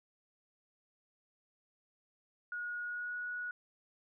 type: tone with pitch glide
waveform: sine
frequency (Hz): 1446 to 1462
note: F#6 to F#6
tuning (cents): -40 to -21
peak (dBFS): -37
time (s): 2.52-3.51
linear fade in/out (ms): 2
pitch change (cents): +19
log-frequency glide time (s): 2.84-3.18
effects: none